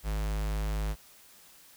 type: tone with notch filter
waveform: square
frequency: 52.1 Hz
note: G#1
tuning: 6 cents sharp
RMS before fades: -31 dBFS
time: 0.03-0.96 s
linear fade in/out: 50 ms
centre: 300 Hz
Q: 2
effects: white hiss -56 dBFS RMS until 1.76 s